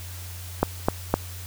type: click train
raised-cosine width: 1 ms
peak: -4 dBFS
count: 3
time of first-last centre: 0.63-1.14 s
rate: 3.92 Hz
effects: added 90 Hz sine -36 dBFS peak until 1.46 s + white hiss -42 dBFS RMS until 1.46 s